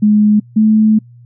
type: tone pair in turn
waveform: sine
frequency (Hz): 210.3 / 216.6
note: G#3 / A3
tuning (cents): +22 / -27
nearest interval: minor second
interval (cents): 51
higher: second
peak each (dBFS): -6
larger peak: neither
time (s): 0.02-0.4 / 0.56-0.99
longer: second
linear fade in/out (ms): 10
effects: noise-tail reverb RT60 0.1 s tail -26 dB re dry + added 120 Hz sine -37 dBFS peak until 1.25 s